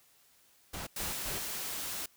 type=noise bursts; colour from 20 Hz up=pink; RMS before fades=-40 dBFS; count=3; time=0.73-1.39 s; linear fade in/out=10 ms; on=140 ms; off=120 ms
type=noise; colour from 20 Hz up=white; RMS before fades=-38 dBFS; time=0.96-2.06 s; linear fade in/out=5 ms
effects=white hiss -65 dBFS RMS until 2.16 s